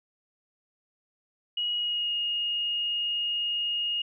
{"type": "tone with pitch glide", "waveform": "sine", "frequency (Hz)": [2900, 2858], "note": ["F#7", "F7"], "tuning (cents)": [-35, 39], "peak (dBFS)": -26, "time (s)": [1.57, 4.02], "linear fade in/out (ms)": 5, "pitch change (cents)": -26, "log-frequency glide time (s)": [1.76, 2.14], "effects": []}